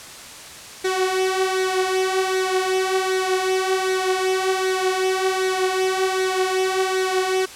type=tone with flanger; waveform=sawtooth; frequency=375.8 Hz; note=F#4; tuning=27 cents sharp; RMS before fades=-21 dBFS; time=0.84-7.46 s; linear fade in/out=10 ms; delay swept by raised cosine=0.49 to 4.99 ms; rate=1.3 Hz; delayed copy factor=+0.6; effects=white hiss -38 dBFS RMS until 7.55 s + low-pass 9000 Hz 12 dB/octave